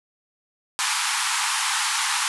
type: band-pass noise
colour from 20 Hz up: pink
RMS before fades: -24 dBFS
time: 0.79-2.28 s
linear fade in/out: 0 ms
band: 820 to 11000 Hz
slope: 96 dB/octave
effects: none